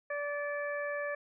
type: harmonic tone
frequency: 580 Hz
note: D5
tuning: 22 cents flat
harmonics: 1 / 2 / 3 / 4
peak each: -35 / -43 / -38 / -47 dBFS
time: 0.1-1.15 s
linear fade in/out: 5 ms
effects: none